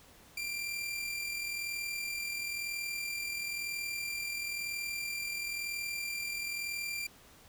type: tone with amplitude modulation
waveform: sawtooth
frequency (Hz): 2372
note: D7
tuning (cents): +17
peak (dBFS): -30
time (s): 0.37-7.07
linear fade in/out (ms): 5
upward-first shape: sine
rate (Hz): 41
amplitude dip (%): 40
effects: pink hiss -58 dBFS RMS until 7.48 s